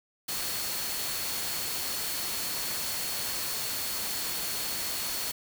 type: tone in noise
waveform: sine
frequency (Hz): 4370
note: C#8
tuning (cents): -26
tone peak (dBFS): -39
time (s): 0.28-5.32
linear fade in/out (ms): 10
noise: white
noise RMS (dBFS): -33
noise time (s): 0.28-5.32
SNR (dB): -9
effects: none